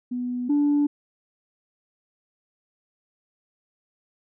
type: tone pair in turn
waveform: sine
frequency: 246.8 / 290.6 Hz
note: B3 / D4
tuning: -1 / -18 cents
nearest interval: minor third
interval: 283 cents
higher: second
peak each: -25 / -16 dBFS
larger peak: second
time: 0.11-0.49 / 0.49-0.87 s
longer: neither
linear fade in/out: 10 ms
effects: tanh soft clip ceiling -15 dBFS